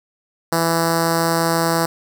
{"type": "tone with notch filter", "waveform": "5% pulse", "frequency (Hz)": 165.8, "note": "E3", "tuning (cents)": 10, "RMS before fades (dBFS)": -18, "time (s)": [0.52, 1.86], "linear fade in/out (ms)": 5, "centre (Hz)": 2400, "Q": 0.75, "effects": []}